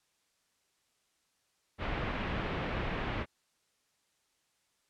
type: low-pass noise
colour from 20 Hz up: pink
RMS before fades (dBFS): -35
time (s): 1.78-3.26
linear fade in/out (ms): 50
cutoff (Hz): 2900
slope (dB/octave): 24
effects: white hiss -75 dBFS RMS until 4.89 s + low-pass 9000 Hz 12 dB/octave